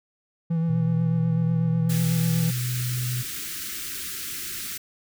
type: tone with vibrato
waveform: triangle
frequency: 164.81 Hz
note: E3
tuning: in tune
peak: -19 dBFS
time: 0.5-2.51 s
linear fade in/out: 10 ms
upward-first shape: sine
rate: 8.1 Hz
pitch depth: 29 cents each way
type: tone with pitch glide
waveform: sine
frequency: 122.7 to 123.91 Hz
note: B2 to B2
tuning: -11 to +6 cents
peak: -25 dBFS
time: 0.68-3.23 s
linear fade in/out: 20 ms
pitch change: +17 cents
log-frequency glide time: 1.64-2.29 s
type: band-stop noise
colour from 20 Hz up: white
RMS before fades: -33 dBFS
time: 1.89-4.78 s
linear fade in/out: 10 ms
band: 400 to 1300 Hz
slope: 48 dB/octave
effects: none